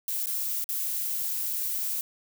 violet noise with dropouts, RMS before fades -30 dBFS, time 0.08-2.01 s, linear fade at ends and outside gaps 1 ms, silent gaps 0.259-0.269 / 0.642-0.69 s, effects none

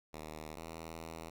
5% pulse tone pair in turn, 77.78 / 81.54 Hz, D#2 / E2, 0 / -18 cents, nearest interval minor second, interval 82 cents, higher second, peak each -33 / -33 dBFS, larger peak neither, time 0.13-0.56 / 0.56-1.3 s, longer second, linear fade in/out 10 ms, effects none

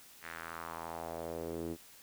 sawtooth tone with band-pass filter sweep, 82.9 Hz, E2, 10 cents sharp, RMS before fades -42 dBFS, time 0.21-1.77 s, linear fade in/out 50 ms, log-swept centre 1900 to 320 Hz, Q 2.5, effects white hiss -57 dBFS RMS until 2.02 s

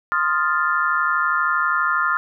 sine chord, F dominant seventh, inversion second, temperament equal, 1046.5 / 1244.5 / 1396.9 / 1760 Hz, C6 / Eb6 / F6 / A6, 0 / 0 / 0 / 0 cents, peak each -25 / -22 / -20 / -26 dBFS, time 0.12-2.17 s, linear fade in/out 0 ms, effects none

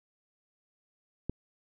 click, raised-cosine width 3 ms, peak -19 dBFS, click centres 1.296 s, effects none

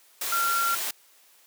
sine tone in noise, 1376 Hz, F6, 26 cents flat, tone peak -23 dBFS, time 0.32-0.75 s, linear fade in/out 5 ms, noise white, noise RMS -30 dBFS, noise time 0.21-0.91 s, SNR +4 dB, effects white hiss -58 dBFS RMS until 1.46 s + high-pass 400 Hz 12 dB/octave

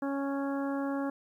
harmonic tone, 277.2 Hz, C#4, in tune, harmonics 1 / 2 / 3 / 4 / 5 / 6, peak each -31 / -37 / -41 / -43 / -45 / -47 dBFS, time 0.02-1.1 s, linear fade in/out 5 ms, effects 11-bit

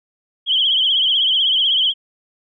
sine tone with vibrato, 3155 Hz, G7, 10 cents sharp, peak -13 dBFS, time 0.46-1.94 s, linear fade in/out 50 ms, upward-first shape triangle, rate 16 Hz, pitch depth 110 cents each way, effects none

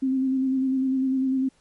sine tone with vibrato, 263.5 Hz, C4, 12 cents sharp, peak -20 dBFS, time 0.02-1.49 s, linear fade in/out 10 ms, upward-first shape square, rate 10 Hz, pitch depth 21 cents each way, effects pink hiss -63 dBFS RMS until 1.6 s + MP3 48 kbps

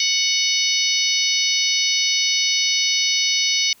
harmonic tone, 740 Hz, F#5, in tune, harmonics 3 / 4 / 5 / 6 / 7 / 8, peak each -24 / -24 / -24 / -24 / -24 / -24 dBFS, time 0-3.73 s, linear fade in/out 2 ms, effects white hiss -53 dBFS RMS until 3.8 s

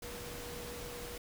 sine tone in noise, 481.4 Hz, B4, 44 cents flat, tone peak -47 dBFS, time 0.02-1.18 s, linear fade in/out 5 ms, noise pink, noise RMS -45 dBFS, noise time 0.02-1.18 s, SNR -5 dB, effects none

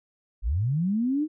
sine linear sweep, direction up, 42.45 to 318.6 Hz, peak -22 dBFS, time 0.42-1.28 s, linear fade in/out 50 ms, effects none

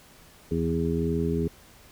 harmonic tone with a mistuned harmonic, 82.41 Hz, E2, in tune, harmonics 1 / 2 / 3 / 4 / 5, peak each -31 / -28 / -30 / -33 / -29 dBFS, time 0.51-1.48 s, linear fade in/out 5 ms, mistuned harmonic 1, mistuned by -57 cents, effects pink hiss -53 dBFS RMS until 1.91 s

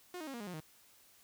sawtooth tone with pitch steps, 358.8 / 312.4 / 271.9 / 236.7 / 206.1 / 179.4 / 156.18 Hz, F4 / D#4 / C#4 / A#3 / G#3 / F3 / D#3, +47 / +7 / -33 / +27 / -13 / +47 / +7 cents, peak -38 dBFS, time 0.14-0.602 s, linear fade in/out 2 ms, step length 66 ms, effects white hiss -64 dBFS RMS until 1.23 s

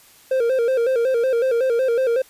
triangle tone with vibrato, 493.9 Hz, B4, in tune, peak -14 dBFS, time 0.31-2.22 s, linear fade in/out 5 ms, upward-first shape square, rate 5.4 Hz, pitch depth 100 cents each way, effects white hiss -50 dBFS RMS until 2.29 s + resampled to 32000 Hz

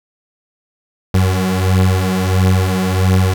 30% pulse beating tone pair, 92.5 / 94 Hz, F#2 / F#2, 0 / +28 cents, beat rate 1.5 Hz, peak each -13 / -11 dBFS, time 1.14-3.34 s, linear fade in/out 5 ms, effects 8-bit

